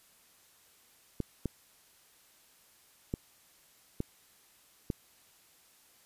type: clicks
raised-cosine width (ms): 3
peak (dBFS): -19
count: 5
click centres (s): 1.203 / 1.457 / 3.139 / 4.004 / 4.902
effects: white hiss -63 dBFS RMS until 6.05 s + resampled to 32000 Hz